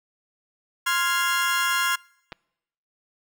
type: chord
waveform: 30% pulse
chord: F minor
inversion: second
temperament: equal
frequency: 1046.5 / 1396.9 / 1661.2 Hz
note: C6 / F6 / Ab6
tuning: 0 / 0 / 0 cents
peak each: -23 / -22 / -24 dBFS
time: 0.86-1.96 s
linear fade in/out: 10 ms
type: clicks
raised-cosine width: 0.3 ms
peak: -21 dBFS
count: 2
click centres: 2.321 / 2.327 s
effects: noise-tail reverb RT60 0.9 s tail -26 dB re dry